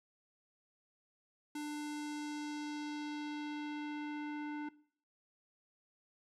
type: tone with low-pass filter sweep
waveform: square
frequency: 297.4 Hz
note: D4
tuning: 22 cents sharp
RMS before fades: -41 dBFS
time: 1.55-4.69 s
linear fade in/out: 5 ms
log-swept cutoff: 11000 to 1800 Hz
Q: 1.2
effects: noise-tail reverb RT60 0.5 s tail -19 dB re dry